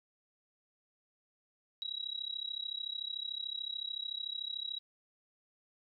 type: tone with amplitude modulation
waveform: sine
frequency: 3869 Hz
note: B7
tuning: 36 cents flat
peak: -33 dBFS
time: 1.82-4.79 s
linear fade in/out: 0 ms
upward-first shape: sine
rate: 33.6 Hz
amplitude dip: 95%
effects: none

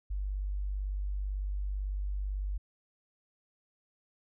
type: tone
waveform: sine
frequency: 49 Hz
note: G1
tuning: in tune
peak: -31 dBFS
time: 0.1-2.58 s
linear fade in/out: 10 ms
effects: none

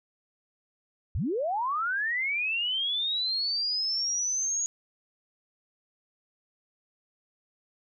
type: linear sweep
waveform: sine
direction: up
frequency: 53.3 to 6720 Hz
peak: -26 dBFS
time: 1.15-4.66 s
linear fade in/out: 0 ms
effects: none

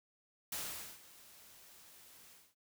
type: noise with ADSR envelope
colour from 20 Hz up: white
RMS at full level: -40 dBFS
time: 0.52-2.55 s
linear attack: 4 ms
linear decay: 460 ms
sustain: -19 dB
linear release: 230 ms
effects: none

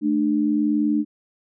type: tone pair together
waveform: sine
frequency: 218.1 / 298.6 Hz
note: A3 / D4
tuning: -15 / +29 cents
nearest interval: perfect fourth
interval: 544 cents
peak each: -22 / -19 dBFS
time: 0.01-1.05 s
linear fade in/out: 50 ms
effects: none

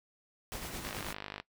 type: noise with tremolo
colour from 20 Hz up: pink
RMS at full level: -40 dBFS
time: 0.52-1.13 s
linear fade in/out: 0 ms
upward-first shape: sine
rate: 9.3 Hz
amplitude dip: 40%
type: click train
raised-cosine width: 0.3 ms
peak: -23 dBFS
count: 29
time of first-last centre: 0.85-1.4 s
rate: 50.9 Hz
effects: noise-tail reverb RT60 0.1 s tail -19 dB re dry

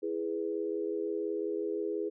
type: chord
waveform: sine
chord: E major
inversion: none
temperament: equal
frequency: 329.6 / 415.3 / 493.9 Hz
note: E4 / G#4 / B4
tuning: 0 / 0 / 0 cents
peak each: -36 / -33 / -39 dBFS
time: 0.02-2.1 s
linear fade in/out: 20 ms
effects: none

